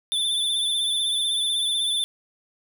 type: tone with vibrato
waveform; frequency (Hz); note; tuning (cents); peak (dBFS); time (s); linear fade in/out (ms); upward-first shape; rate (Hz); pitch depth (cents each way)
square; 3520; A7; 0; -22; 0.12-2.04; 0; sine; 16; 38
effects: none